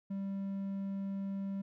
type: tone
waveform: triangle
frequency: 196 Hz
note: G3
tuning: in tune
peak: -33 dBFS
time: 0.1-1.62 s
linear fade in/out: 10 ms
effects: none